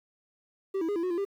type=tone with pitch steps; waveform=triangle; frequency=387.5 / 326.2 / 409.8 / 335.6 / 366 / 342.7 / 397.8 Hz; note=G4 / E4 / G#4 / E4 / F#4 / F4 / G4; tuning=-20 / -18 / -23 / +31 / -19 / -33 / +25 cents; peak=-25 dBFS; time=0.74-1.251 s; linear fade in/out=10 ms; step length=73 ms; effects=10-bit